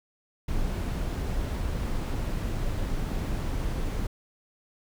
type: noise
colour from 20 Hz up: brown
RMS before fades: -29 dBFS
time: 0.48-4.07 s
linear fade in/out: 5 ms
effects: none